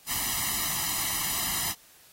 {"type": "noise with comb filter", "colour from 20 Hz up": "white", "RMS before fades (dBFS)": -29, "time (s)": [0.06, 1.75], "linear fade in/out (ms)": 50, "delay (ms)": 1, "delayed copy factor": 0.9, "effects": ["white hiss -56 dBFS RMS until 2.12 s", "AAC 48 kbps"]}